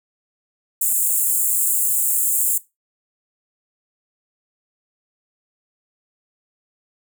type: high-pass noise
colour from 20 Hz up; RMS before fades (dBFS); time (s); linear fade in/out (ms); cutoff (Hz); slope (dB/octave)
pink; -19; 0.81-2.58; 5; 7200; 96
effects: noise-tail reverb RT60 0.2 s tail -17 dB re dry